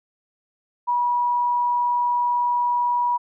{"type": "tone", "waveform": "sine", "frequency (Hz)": 969, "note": "B5", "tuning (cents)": -33, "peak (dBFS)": -18, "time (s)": [0.87, 3.18], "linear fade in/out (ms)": 20, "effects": []}